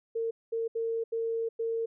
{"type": "tone bursts at uneven times", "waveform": "sine", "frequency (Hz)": 455.9, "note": "A#4", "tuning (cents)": -39, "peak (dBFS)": -28, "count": 5, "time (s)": [[0.15, 0.31], [0.52, 0.68], [0.75, 1.04], [1.12, 1.49], [1.59, 1.86]], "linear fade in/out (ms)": 10, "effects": []}